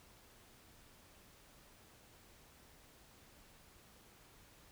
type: silence
effects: pink hiss -63 dBFS RMS until 4.71 s